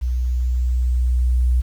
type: tone with level ramp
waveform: sine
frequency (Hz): 61.74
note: B1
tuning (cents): 0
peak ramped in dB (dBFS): -18 to -13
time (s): 0.01-1.62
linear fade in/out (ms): 20
effects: 8-bit